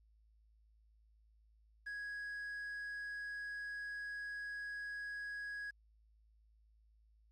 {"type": "tone with quantisation", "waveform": "triangle", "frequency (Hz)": 1661.2, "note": "G#6", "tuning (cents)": 0, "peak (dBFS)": -40, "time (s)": [1.86, 5.71], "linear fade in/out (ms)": 10, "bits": 11, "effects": ["added 54 Hz sine -66 dBFS peak until 7.31 s", "low-pass 8000 Hz 12 dB/octave"]}